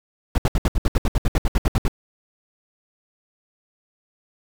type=noise bursts; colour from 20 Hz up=brown; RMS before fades=-17 dBFS; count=16; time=0.35-1.881 s; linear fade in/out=2 ms; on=31 ms; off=69 ms; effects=none